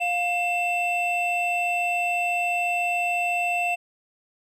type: tone pair together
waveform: triangle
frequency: 706 / 2673 Hz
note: F5 / E7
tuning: +19 / +23 cents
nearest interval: octave + major seventh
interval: 2304 cents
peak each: -23 dBFS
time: 0-3.76 s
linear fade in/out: 20 ms
effects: resampled to 32000 Hz